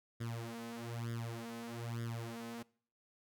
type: tone with flanger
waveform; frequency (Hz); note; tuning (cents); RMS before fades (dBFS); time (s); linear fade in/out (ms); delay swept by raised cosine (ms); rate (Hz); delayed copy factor
sawtooth; 116.54; A#2; 0; -43; 0.2-2.63; 10; 0.58 to 4.68; 1.1; +0.95
effects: noise-tail reverb RT60 0.5 s tail -23 dB re dry